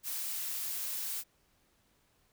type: noise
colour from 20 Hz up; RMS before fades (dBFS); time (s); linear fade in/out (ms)
blue; -37; 0.03-1.24; 50
effects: pink hiss -71 dBFS RMS until 2.32 s